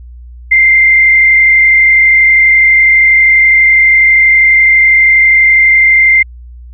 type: tone with frequency modulation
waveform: sine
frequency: 2093 Hz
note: C7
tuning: in tune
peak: -3 dBFS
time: 0.51-6.23 s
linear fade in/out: 10 ms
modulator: 32.2 Hz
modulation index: 0.84
effects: added 60 Hz sine -28 dBFS peak until 6.73 s